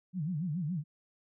sine tone with vibrato, 164.81 Hz, E3, in tune, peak -31 dBFS, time 0.13-0.84 s, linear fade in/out 50 ms, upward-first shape sine, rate 7.1 Hz, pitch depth 230 cents each way, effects none

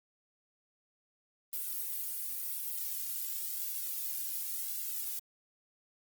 violet noise with flanger, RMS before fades -37 dBFS, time 1.53-5.19 s, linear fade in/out 2 ms, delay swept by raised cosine 1.6 to 2.32 ms, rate 0.93 Hz, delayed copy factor -0.9, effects Opus 32 kbps

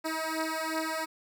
10% pulse beating tone pair, 317.6 / 320.3 Hz, D#4 / E4, +36 / -50 cents, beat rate 2.7 Hz, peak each -25 / -25 dBFS, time 0.04-1.06 s, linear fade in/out 20 ms, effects none

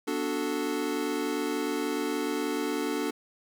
square chord, B minor seventh, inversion none, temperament equal, 246.9 / 293.7 / 370 / 440 Hz, B3 / D4 / F#4 / A4, 0 / 0 / 0 / 0 cents, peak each -37 / -32 / -36 / -34 dBFS, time 0.07-3.11 s, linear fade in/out 10 ms, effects none

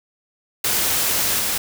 white noise with level steps, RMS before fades -20 / -22 dBFS, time 0.64-1.58 s, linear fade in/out 5 ms, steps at 1.39 s, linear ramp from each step 10 ms, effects none

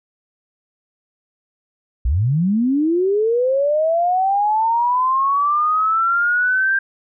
sine linear sweep, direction up, 52.4 to 1593 Hz, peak -14 dBFS, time 2.05-6.79 s, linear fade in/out 5 ms, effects none

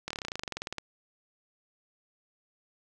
slowing click train, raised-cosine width 0.2 ms, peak -17 dBFS, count 19, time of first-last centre 0.08-0.783 s, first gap 25 ms, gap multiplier 1.05, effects none

